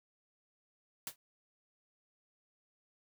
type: noise with exponential decay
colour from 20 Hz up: white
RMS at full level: -36 dBFS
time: 1.07-1.16 s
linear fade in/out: 1 ms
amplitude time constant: 19 ms
effects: none